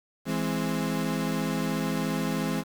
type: chord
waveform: 35% pulse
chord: E augmented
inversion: none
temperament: equal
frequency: 164.81 / 207.7 / 261.6 Hz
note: E3 / G#3 / B#3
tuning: 0 / 0 / 0 cents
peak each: -29 dBFS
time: 0.25-2.64 s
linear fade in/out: 50 ms
effects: 8-bit